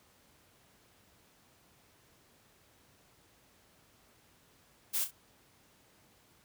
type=noise with echo; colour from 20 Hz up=blue; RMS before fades=-32 dBFS; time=4.93-5.05 s; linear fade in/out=20 ms; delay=32 ms; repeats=2; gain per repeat=-9 dB; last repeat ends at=5.114 s; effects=pink hiss -65 dBFS RMS until 6.44 s + high-pass 60 Hz 12 dB/octave